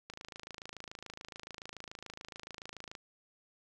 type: click train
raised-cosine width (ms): 0.2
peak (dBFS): -27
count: 78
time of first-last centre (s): 0.1-2.952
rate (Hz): 27
effects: none